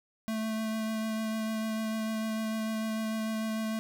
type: tone with vibrato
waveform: square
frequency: 220 Hz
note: A3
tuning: in tune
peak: -31 dBFS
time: 0.28-3.79 s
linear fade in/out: 0 ms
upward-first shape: triangle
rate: 6.7 Hz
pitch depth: 15 cents each way
effects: none